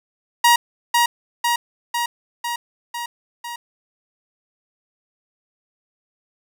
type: tone with echo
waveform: sawtooth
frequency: 949 Hz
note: A#5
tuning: 31 cents sharp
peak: -7 dBFS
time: 0.44-0.56 s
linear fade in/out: 5 ms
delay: 500 ms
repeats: 6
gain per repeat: -3 dB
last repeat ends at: 3.56 s
effects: none